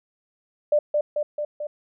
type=tone with echo; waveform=sine; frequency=594 Hz; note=D5; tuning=20 cents sharp; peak=-15 dBFS; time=0.72-0.79 s; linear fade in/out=5 ms; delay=220 ms; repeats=4; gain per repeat=-3 dB; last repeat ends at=1.67 s; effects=none